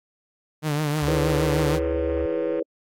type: tone with vibrato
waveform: sawtooth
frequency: 150 Hz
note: D3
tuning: 37 cents sharp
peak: -18 dBFS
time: 0.62-1.8 s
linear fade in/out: 50 ms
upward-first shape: triangle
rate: 6.4 Hz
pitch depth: 76 cents each way
type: tone with pitch glide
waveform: sine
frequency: 71.2 to 72.28 Hz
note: C#2 to D2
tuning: +47 to -27 cents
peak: -28 dBFS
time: 1.02-2.26 s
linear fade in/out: 5 ms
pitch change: +26 cents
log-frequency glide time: 1.53-2.06 s
type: chord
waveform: sine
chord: C# minor seventh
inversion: first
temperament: equal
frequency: 329.6 / 415.3 / 493.9 / 554.4 Hz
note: E4 / G#4 / B4 / C#5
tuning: 0 / 0 / 0 / 0 cents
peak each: -28 / -30 / -26 / -29 dBFS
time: 1.07-2.63 s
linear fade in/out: 10 ms
type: click train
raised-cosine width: 0.5 ms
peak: -26 dBFS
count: 199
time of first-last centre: 1.3-2.594 s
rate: 153 Hz
effects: AAC 48 kbps